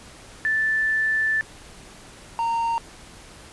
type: tone pair in turn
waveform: sine / triangle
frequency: 1760 / 922.7 Hz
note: A6 / A#5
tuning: 0 / -18 cents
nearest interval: major seventh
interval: 1118 cents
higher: first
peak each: -19 dBFS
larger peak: neither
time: 0.45-1.41 / 2.39-2.78 s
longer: first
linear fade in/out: 0 ms
effects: pink hiss -45 dBFS RMS until 3.52 s + resampled to 24000 Hz